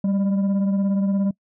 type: tone with frequency modulation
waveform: sine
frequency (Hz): 196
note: G3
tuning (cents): 0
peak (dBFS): -15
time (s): 0.04-1.31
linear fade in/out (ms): 5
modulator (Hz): 409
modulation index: 0.28
effects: noise-tail reverb RT60 0.1 s tail -26 dB re dry + tanh soft clip ceiling -17 dBFS